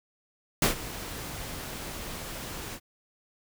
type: noise with ADSR envelope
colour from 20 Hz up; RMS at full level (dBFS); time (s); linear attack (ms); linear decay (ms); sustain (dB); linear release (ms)
pink; -21; 0.62-2.8; 3; 120; -17; 59
effects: none